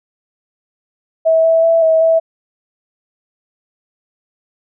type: tone with pitch steps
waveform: sine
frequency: 648 / 654 / 661 / 644 / 653 Hz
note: E5 / E5 / E5 / E5 / E5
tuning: -30 / -14 / +5 / -41 / -17 cents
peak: -8 dBFS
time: 1.25-2.2 s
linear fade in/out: 20 ms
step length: 190 ms
effects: none